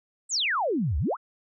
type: exponential two-way sweep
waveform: sine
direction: down then up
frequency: 8372 to 64 to 1508 Hz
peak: -23 dBFS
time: 0.29-1.17 s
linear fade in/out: 50 ms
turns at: 0.98 s
effects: none